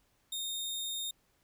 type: tone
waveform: sawtooth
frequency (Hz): 3679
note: A#7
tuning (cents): -24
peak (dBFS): -32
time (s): 0.32-1.11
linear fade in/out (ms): 5
effects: pink hiss -72 dBFS RMS until 1.43 s